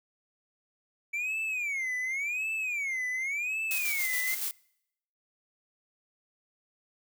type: tone with vibrato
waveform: triangle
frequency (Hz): 2294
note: D7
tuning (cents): -41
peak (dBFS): -28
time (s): 1.13-4.35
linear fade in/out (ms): 10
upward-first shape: sine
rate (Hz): 0.9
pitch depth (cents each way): 240
type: noise with tremolo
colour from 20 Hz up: blue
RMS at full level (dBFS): -32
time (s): 3.71-4.51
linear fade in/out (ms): 0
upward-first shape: square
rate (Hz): 7.1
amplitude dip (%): 35
effects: noise-tail reverb RT60 0.8 s tail -25 dB re dry